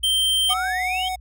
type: tone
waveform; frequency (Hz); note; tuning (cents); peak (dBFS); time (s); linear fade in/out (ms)
square; 3137; G7; +1; -18; 0.03-0.54; 10
type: tone with vibrato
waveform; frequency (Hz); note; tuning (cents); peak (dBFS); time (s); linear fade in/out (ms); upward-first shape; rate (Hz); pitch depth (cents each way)
square; 740; F#5; 0; -25; 0.49-1.16; 10; square; 2.3; 8
type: exponential sweep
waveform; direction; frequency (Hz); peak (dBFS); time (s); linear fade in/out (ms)
sine; up; 1174 to 3281; -24; 0.5-1.09; 10
effects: added 60 Hz sine -40 dBFS peak until 1.2 s